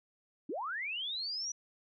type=linear sweep; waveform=sine; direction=up; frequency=240.7 to 5920 Hz; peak=-35 dBFS; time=0.49-1.52 s; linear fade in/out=5 ms; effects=none